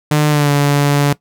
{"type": "tone with pitch glide", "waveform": "sawtooth", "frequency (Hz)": [150, 143.56], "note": ["D3", "D3"], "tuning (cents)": [37, -39], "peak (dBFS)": -6, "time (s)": [0.11, 1.13], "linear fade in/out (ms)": 5, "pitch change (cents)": -76, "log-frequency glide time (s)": [0.29, 0.51], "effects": ["noise-tail reverb RT60 0.1 s tail -18 dB re dry"]}